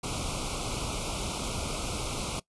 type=band-stop noise; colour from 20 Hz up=pink; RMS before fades=-33 dBFS; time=0.03-2.4 s; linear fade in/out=10 ms; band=1400 to 2200 Hz; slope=96 dB/octave; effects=noise-tail reverb RT60 0.1 s tail -20 dB re dry + resampled to 24000 Hz